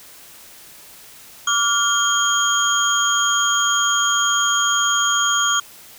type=tone cluster; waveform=sine; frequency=1156 / 1414 / 3214 / 6700 Hz; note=D6 / F6 / G7 / G#8; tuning=-28 / +21 / +43 / +14 cents; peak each=-21 dBFS; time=1.47-5.6 s; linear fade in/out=5 ms; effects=white hiss -43 dBFS RMS until 5.98 s